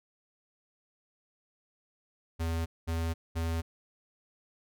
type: tone bursts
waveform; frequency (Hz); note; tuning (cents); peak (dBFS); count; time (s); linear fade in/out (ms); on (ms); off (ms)
square; 82.41; E2; 0; -30; 3; 2.39-3.62; 20; 270; 210
effects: none